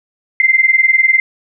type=tone pair together; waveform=sine; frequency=2073 / 2093 Hz; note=C7 / C7; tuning=-17 / 0 cents; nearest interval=unison; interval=17 cents; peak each=-11 dBFS; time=0.4-1.2 s; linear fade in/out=2 ms; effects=none